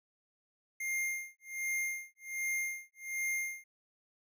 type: tone with tremolo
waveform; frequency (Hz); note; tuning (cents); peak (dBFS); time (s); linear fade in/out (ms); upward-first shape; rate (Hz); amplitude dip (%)
square; 2115; C7; +18; -32; 0.8-3.64; 5; sine; 1.3; 100
effects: none